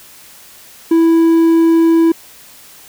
triangle tone, 329.6 Hz, E4, in tune, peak -5 dBFS, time 0.91-2.12 s, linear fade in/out 5 ms, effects white hiss -40 dBFS RMS until 2.88 s

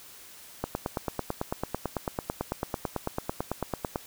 click train, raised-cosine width 1 ms, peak -14 dBFS, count 31, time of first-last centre 0.64-3.959 s, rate 9.04 Hz, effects white hiss -49 dBFS RMS until 4.06 s

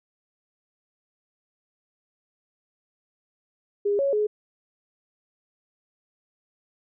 sine tone with pitch steps, 407.4 / 555 / 421.8 Hz, G#4 / C#5 / G#4, -33 / +2 / +27 cents, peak -20 dBFS, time 3.85-4.27 s, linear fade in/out 10 ms, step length 140 ms, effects none

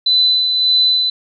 sine tone with tremolo, 4008 Hz, B7, 25 cents sharp, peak -9 dBFS, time 0.06-1.1 s, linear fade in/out 5 ms, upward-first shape sine, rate 1.7 Hz, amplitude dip 40%, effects none

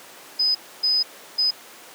sine tone bursts at uneven times, 5020 Hz, D#8, 15 cents sharp, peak -17 dBFS, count 3, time 0.39-0.55 / 0.83-1.03 / 1.38-1.51 s, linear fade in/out 10 ms, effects pink hiss -43 dBFS RMS until 1.94 s + high-pass 400 Hz 12 dB/octave

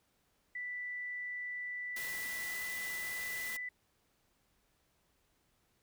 sine tone with pitch glide, 1975.5 to 1989.2 Hz, B6 to B6, 0 to +12 cents, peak -38 dBFS, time 0.55-3.69 s, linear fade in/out 5 ms, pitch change +12 cents, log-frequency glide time 2.46-2.56 s
white noise, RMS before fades -45 dBFS, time 1.96-3.57 s, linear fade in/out 5 ms
effects pink hiss -75 dBFS RMS until 5.82 s

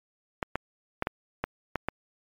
clicks, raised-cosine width 0.5 ms, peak -12 dBFS, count 7, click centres 0.428 / 0.556 / 1.024 / 1.071 / 1.44 / 1.757 / 1.886 s, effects MP3 96 kbps

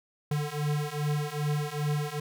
square beating tone pair, 146.83 / 149.33 Hz, D3 / D3, 0 / +29 cents, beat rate 2.5 Hz, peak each -32 / -31 dBFS, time 0.31-2.2 s, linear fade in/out 5 ms, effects none

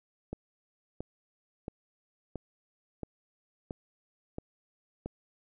click train, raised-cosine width 2 ms, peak -23 dBFS, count 8, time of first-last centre 0.33-5.06 s, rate 1.48 Hz, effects none

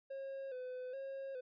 triangle tone with vibrato, 523.3 Hz, C5, in tune, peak -40 dBFS, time 0.1-1.41 s, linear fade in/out 10 ms, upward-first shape square, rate 1.2 Hz, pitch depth 60 cents each way, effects resampled to 11025 Hz

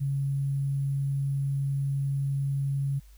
sine tone with sample-and-hold, 138.59 Hz, C#3, in tune, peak -25 dBFS, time 0-3 s, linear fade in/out 20 ms, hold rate 11025 Hz, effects added 50 Hz sine -49 dBFS peak until 3.17 s + white hiss -63 dBFS RMS until 3.17 s

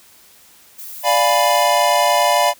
violet noise, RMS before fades -33 dBFS, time 0.78-1.64 s, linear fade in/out 10 ms
square chord, D diminished seventh, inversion none, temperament equal, 587.3 / 698.5 / 830.6 / 987.8 Hz, D5 / F5 / Ab5 / Cb6, 0 / 0 / 0 / 0 cents, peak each -19 / -18 / -22 / -18 dBFS, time 1.03-2.54 s, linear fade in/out 50 ms
effects white hiss -48 dBFS RMS until 2.59 s

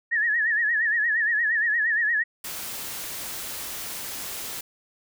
sine tone with vibrato, 1791 Hz, A6, 30 cents sharp, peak -20 dBFS, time 0.11-2.24 s, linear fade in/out 20 ms, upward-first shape sine, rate 8.6 Hz, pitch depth 110 cents each way
white noise, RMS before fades -34 dBFS, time 2.44-4.61 s, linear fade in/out 5 ms
effects none

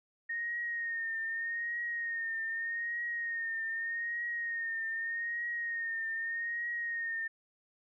sine tone with vibrato, 1850 Hz, A#6, 14 cents flat, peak -33 dBFS, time 0.29-7.28 s, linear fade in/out 10 ms, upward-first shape triangle, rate 0.82 Hz, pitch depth 47 cents each way, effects none

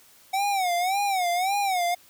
square tone with vibrato, 752 Hz, F#5, 28 cents sharp, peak -23 dBFS, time 0.33-1.95 s, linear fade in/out 10 ms, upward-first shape sine, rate 1.8 Hz, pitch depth 140 cents each way, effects white hiss -55 dBFS RMS until 2.09 s

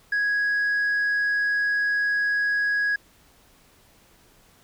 sine tone with tanh clipping, 1661.2 Hz, G#6, in tune, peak -21 dBFS, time 0.12-2.96 s, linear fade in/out 5 ms, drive 1 dB, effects pink hiss -57 dBFS RMS until 4.63 s

